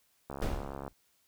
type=click train; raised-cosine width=1 ms; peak=-26 dBFS; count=41; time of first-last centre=0.3-0.879 s; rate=69.1 Hz
type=noise with exponential decay; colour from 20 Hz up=brown; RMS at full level=-26 dBFS; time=0.42-0.93 s; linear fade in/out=1 ms; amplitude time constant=110 ms
effects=white hiss -71 dBFS RMS until 1.27 s